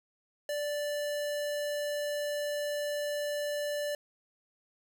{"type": "tone", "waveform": "square", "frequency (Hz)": 586, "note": "D5", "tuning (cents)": -4, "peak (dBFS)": -32, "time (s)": [0.49, 3.95], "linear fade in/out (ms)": 2, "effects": ["10-bit"]}